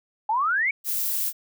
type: exponential sweep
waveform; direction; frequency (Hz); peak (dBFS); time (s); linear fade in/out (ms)
sine; up; 830.6 to 2300; -20; 0.29-0.71; 5
type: noise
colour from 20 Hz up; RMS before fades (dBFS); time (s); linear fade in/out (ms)
violet; -26; 0.84-1.33; 50
effects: none